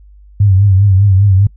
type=tone with vibrato; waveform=sine; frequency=98 Hz; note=G2; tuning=in tune; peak=-5 dBFS; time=0.4-1.47 s; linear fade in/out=5 ms; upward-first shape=triangle; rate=5 Hz; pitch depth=100 cents each way; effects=noise-tail reverb RT60 0.1 s tail -24 dB re dry + added 50 Hz sine -37 dBFS peak until 1.56 s